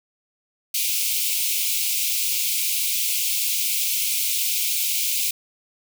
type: high-pass noise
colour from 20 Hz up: white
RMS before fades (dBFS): -23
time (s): 0.74-5.31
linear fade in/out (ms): 5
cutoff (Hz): 2200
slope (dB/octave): 96
effects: none